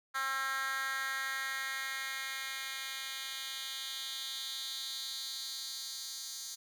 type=tone with high-pass filter sweep; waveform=10% pulse; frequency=267.8 Hz; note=C4; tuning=40 cents sharp; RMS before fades=-39 dBFS; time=0.14-6.56 s; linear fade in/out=20 ms; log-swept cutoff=1400 to 5400 Hz; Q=2.7; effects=none